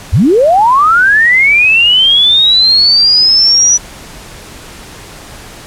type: linear sweep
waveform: sine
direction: up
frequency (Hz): 57 to 5920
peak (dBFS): -4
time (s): 0.12-3.78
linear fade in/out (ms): 20
effects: pink hiss -31 dBFS RMS until 5.66 s + low-pass 11000 Hz 12 dB/octave